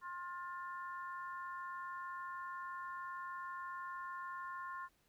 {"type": "harmonic tone", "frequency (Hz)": 353.6, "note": "F4", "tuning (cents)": 22, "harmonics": [3, 4, 5], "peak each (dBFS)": [-44, -50, -52], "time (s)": [0.01, 4.89], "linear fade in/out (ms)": 50, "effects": ["pink hiss -75 dBFS RMS until 5.08 s"]}